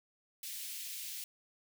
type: high-pass noise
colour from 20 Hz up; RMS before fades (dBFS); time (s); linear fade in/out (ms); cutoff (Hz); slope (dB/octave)
white; -43; 0.43-1.24; 2; 2300; 24
effects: none